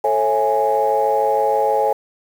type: chord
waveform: sine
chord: A major seventh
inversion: none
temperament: equal with one note detuned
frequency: 440 / 546.7 / 659.3 / 830.6 Hz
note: A4 / C#5 / E5 / G#5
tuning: 0 / -24 / 0 / 0 cents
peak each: -20 / -19 / -23 / -17 dBFS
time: 0.04-1.93 s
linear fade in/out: 5 ms
effects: tanh soft clip ceiling -6 dBFS + 7-bit